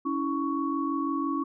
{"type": "tone cluster", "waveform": "sine", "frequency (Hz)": [279.9, 325.9, 1115], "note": ["C#4", "E4", "C#6"], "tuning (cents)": [17, -20, 10], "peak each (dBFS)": [-29, -31, -31], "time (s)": [0.05, 1.44], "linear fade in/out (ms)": 10, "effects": []}